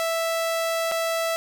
sawtooth tone with dropouts, 659.3 Hz, E5, in tune, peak -19 dBFS, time 0-1.36 s, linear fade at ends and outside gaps 0 ms, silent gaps 0.914-0.919 s, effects none

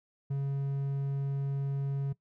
triangle tone, 138.59 Hz, C#3, in tune, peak -27 dBFS, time 0.3-2.13 s, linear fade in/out 10 ms, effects noise-tail reverb RT60 0.1 s tail -19 dB re dry

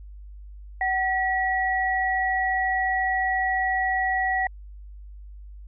sine tone pair together, 754.7 / 1931 Hz, F#5 / B6, +34 / -39 cents, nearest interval octave + major third, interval 1627 cents, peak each -24 dBFS, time 0.81-4.47 s, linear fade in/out 2 ms, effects added 50 Hz sine -39 dBFS peak until 5.67 s

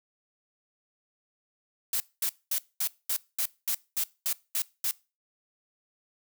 blue noise bursts, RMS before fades -28 dBFS, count 11, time 1.93-4.911 s, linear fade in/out 2 ms, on 71 ms, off 220 ms, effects noise-tail reverb RT60 0.3 s tail -22 dB re dry

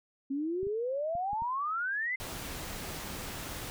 sine exponential sweep, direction up, 266.2 to 2093 Hz, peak -30 dBFS, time 0.3-2.16 s, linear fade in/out 10 ms
clicks, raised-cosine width 5 ms, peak -34 dBFS, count 5, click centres 0.631 / 0.669 / 1.153 / 1.332 / 1.421 s
pink noise, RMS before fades -40 dBFS, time 2.2-3.7 s, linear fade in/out 0 ms
effects none

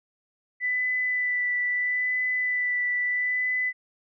sine tone with vibrato, 1988 Hz, B6, 11 cents sharp, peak -23 dBFS, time 0.6-3.73 s, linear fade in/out 50 ms, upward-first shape sine, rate 0.76 Hz, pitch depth 15 cents each way, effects none

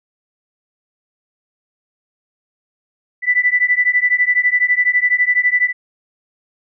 sine beating tone pair, 1975.5 / 1987.5 Hz, B6 / B6, 0 / +10 cents, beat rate 12 Hz, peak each -15 / -15 dBFS, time 3.22-5.73 s, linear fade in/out 50 ms, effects none

